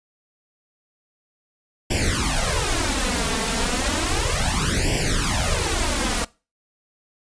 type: noise with flanger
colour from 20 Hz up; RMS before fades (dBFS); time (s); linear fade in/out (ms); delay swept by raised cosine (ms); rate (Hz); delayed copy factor
pink; -22; 1.9-6.25; 10; 0.38 to 4.48; 0.33; +1
effects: noise-tail reverb RT60 0.3 s tail -22 dB re dry + resampled to 22050 Hz